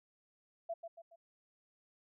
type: tone with echo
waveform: sine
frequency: 670 Hz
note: E5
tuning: 28 cents sharp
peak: -36 dBFS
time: 0.69-0.74 s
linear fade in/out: 10 ms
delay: 140 ms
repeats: 3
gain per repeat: -7 dB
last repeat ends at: 1.16 s
effects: none